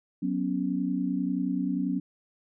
sine chord, F# suspended fourth, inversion none, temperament equal, 185 / 246.9 / 277.2 Hz, F#3 / B3 / C#4, 0 / 0 / 0 cents, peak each -30 / -31 / -29 dBFS, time 0.22-2 s, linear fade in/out 10 ms, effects none

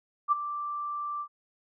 sine tone with ADSR envelope, 1174.7 Hz, D6, in tune, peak -18 dBFS, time 0.28-1.28 s, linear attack 39 ms, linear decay 18 ms, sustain -13 dB, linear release 73 ms, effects none

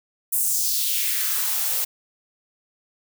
blue noise with high-pass filter sweep, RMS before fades -23 dBFS, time 0.32-1.85 s, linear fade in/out 10 ms, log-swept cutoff 10000 to 430 Hz, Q 2.1, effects none

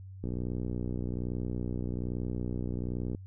click train, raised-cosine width 3 ms, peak -22 dBFS, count 179, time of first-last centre 0.24-3.148 s, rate 61.2 Hz, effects added 95 Hz sine -43 dBFS peak until 3.26 s

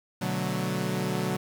sawtooth chord, B minor seventh, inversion none, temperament equal, 123.47 / 146.83 / 185 / 220 Hz, B2 / D3 / F#3 / A3, 0 / 0 / 0 / 0 cents, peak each -30 / -29 / -26 / -32 dBFS, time 0.21-1.37 s, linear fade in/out 10 ms, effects 8-bit

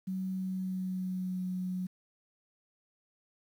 sine tone with pitch glide, 188.1 to 183.59 Hz, F#3 to F#3, +29 to -13 cents, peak -32 dBFS, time 0.07-1.87 s, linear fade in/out 10 ms, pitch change -42 cents, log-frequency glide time 0.3-1.45 s, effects 10-bit

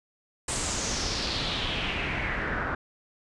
pink noise with low-pass filter sweep, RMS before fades -30 dBFS, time 0.48-2.75 s, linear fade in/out 5 ms, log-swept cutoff 8600 to 1400 Hz, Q 3.7, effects resampled to 24000 Hz

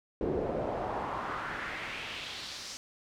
brown noise with band-pass filter sweep, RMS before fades -36 dBFS, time 0.21-2.77 s, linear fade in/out 0 ms, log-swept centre 380 to 5800 Hz, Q 2.2, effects none

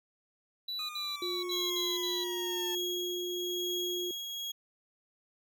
triangle tone bursts, 3951 Hz, B7, in tune, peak -33 dBFS, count 6, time 0.68-2.24 s, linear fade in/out 5 ms, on 210 ms, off 60 ms
25% pulse exponential sweep, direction down, 1244.5 to 882 Hz, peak -38 dBFS, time 0.79-2.75 s, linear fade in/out 2 ms
sine tone, 355.8 Hz, F4, 32 cents sharp, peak -35 dBFS, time 1.22-4.11 s, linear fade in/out 2 ms
35% pulse tone with tremolo, 3305 Hz, G#7, 9 cents flat, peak -31 dBFS, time 1.51-4.52 s, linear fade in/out 10 ms, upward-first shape triangle, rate 1 Hz, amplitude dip 45%
effects none

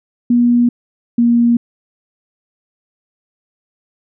sine tone pair in turn, 240.5 / 236.5 Hz, B3 / A#3, -46 / +25 cents, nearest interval unison, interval 29 cents, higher first, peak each -8 dBFS, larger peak neither, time 0.3-0.69 / 1.18-1.57 s, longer neither, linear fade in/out 5 ms, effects none

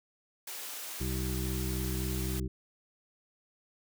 white high-pass noise, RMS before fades -41 dBFS, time 0.47-2.4 s, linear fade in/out 5 ms, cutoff 380 Hz, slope 12 dB/octave
harmonic tone, 63.7 Hz, C2, 46 cents flat, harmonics 1 / 2 / 3 / 5 / 6, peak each -34 / -37 / -39 / -41 / -42 dBFS, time 1-2.48 s, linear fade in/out 10 ms
effects none

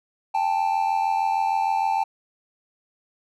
triangle tone pair together, 793.5 / 880 Hz, G5 / A5, +21 / 0 cents, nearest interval major second, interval 179 cents, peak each -21 dBFS, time 0.34-2.04 s, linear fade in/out 10 ms, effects none

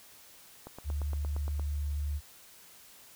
click train, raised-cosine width 1 ms, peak -29 dBFS, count 9, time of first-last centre 0.67-1.596 s, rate 8.64 Hz
sine tone, 73 Hz, D2, 10 cents flat, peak -30 dBFS, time 0.84-2.21 s, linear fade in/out 50 ms
effects white hiss -55 dBFS RMS until 3.15 s

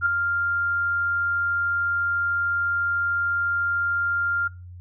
sine tone with ADSR envelope, 1396.9 Hz, F6, in tune, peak -15 dBFS, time 0.01-4.48 s, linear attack 51 ms, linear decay 4 ms, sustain -6 dB, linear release 9 ms, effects noise-tail reverb RT60 0.3 s tail -24 dB re dry + added 89 Hz sine -38 dBFS peak until 4.8 s

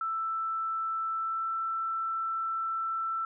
sine tone with pitch glide, 1325 to 1332.7 Hz, E6 to E6, +9 to +19 cents, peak -29 dBFS, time 0.01-3.25 s, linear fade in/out 2 ms, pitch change +10 cents, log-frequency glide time 1.14-1.49 s, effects none

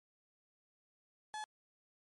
35% pulse tone, 856 Hz, A5, 48 cents flat, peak -39 dBFS, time 1.34-1.44 s, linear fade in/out 0 ms, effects MP3 48 kbps

